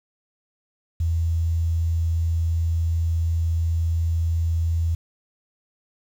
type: tone with quantisation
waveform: sine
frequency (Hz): 82.9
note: E2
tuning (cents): +10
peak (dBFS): -19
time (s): 1-4.95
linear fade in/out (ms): 5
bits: 8
effects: none